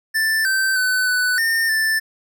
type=tone with pitch steps; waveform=square; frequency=1769 / 1551 / 1509 / 1494 / 1818 / 1766 Hz; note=A6 / G6 / F#6 / F#6 / A#6 / A6; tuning=+9 / -19 / +34 / +16 / -44 / +6 cents; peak=-17 dBFS; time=0.14-2 s; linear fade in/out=20 ms; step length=310 ms; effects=none